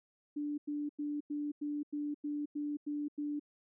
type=tone bursts; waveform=sine; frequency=293.7 Hz; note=D4; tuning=in tune; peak=-34 dBFS; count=10; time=0.36-3.397 s; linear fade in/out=10 ms; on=220 ms; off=93 ms; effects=none